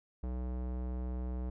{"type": "tone with low-pass filter", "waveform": "square", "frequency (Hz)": 62.3, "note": "B1", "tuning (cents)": 16, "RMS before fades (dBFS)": -37, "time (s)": [0.23, 1.5], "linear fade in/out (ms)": 5, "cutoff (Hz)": 740, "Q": 0.7, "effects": []}